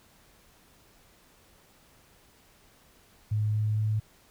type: tone with pitch steps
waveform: sine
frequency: 106.4 / 107.08 / 107.76 Hz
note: G#2 / A2 / A2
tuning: +42 / -47 / -36 cents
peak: -24 dBFS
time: 3.31-4 s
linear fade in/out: 10 ms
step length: 230 ms
effects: pink hiss -60 dBFS RMS until 4.3 s